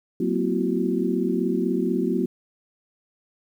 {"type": "tone cluster", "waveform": "sine", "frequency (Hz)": [186.8, 230.5, 255, 337.9, 374.1], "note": ["F#3", "A#3", "C4", "E4", "F#4"], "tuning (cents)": [17, -19, -44, 43, 19], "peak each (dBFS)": -27, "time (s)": [0.2, 2.26], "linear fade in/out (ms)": 5, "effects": ["9-bit"]}